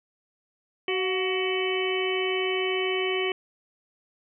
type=harmonic tone with a mistuned harmonic; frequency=375.6 Hz; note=F#4; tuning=26 cents sharp; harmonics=1 / 2 / 3 / 5 / 6 / 7 / 8; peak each=-26 / -37 / -37 / -37 / -32 / -37 / -32 dBFS; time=0.88-3.32 s; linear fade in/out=2 ms; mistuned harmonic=2; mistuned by=-58 cents; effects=none